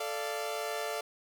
sawtooth chord, D minor, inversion second, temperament equal with one note detuned, 440 / 587.3 / 690.4 Hz, A4 / D5 / F5, 0 / 0 / -20 cents, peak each -34 / -34 / -34 dBFS, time 0-1.01 s, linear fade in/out 5 ms, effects 9-bit

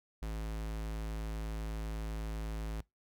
square tone, 54 Hz, A1, 32 cents flat, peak -37 dBFS, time 0.22-2.81 s, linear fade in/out 5 ms, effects noise-tail reverb RT60 0.2 s tail -23 dB re dry

